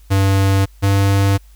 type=tone pair in turn; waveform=square; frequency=97.4 / 98.7 Hz; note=G2 / G2; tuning=-11 / +12 cents; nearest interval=unison; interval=23 cents; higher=second; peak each=-12 dBFS; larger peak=neither; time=0.1-0.66 / 0.82-1.38 s; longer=neither; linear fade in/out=20 ms; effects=added 50 Hz sine -41 dBFS peak until 1.55 s + white hiss -55 dBFS RMS until 1.55 s